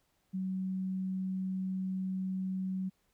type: tone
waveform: sine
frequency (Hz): 188.1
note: F#3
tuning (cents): +29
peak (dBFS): -32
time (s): 0.33-2.9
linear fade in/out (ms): 20
effects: pink hiss -75 dBFS RMS until 3.13 s